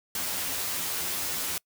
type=noise with comb filter; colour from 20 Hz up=white; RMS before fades=-31 dBFS; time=0.15-1.58 s; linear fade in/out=2 ms; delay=11 ms; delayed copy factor=+0.75; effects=noise-tail reverb RT60 0.1 s tail -26 dB re dry